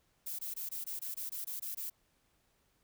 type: noise bursts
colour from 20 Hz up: violet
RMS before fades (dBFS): -40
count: 11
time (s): 0.26-1.9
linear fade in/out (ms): 10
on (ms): 130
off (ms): 21
effects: pink hiss -74 dBFS RMS until 2.83 s